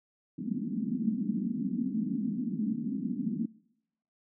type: band-pass noise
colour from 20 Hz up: pink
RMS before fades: -32 dBFS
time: 0.38-3.46 s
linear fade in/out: 10 ms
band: 190 to 260 Hz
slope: 48 dB/octave
effects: noise-tail reverb RT60 0.8 s tail -24 dB re dry